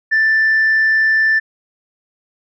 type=tone; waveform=sine; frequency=1768 Hz; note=A6; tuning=8 cents sharp; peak=-9 dBFS; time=0.11-1.4 s; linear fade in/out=20 ms; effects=tanh soft clip ceiling -8 dBFS